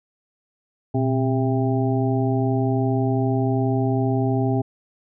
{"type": "harmonic tone with a mistuned harmonic", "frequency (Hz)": 132.3, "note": "C3", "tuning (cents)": 20, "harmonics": [1, 2, 3, 5, 6], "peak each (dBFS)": [-21, -23, -26, -30, -30], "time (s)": [0.94, 4.62], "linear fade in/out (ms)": 10, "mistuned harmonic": 1, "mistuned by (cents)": -140, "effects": []}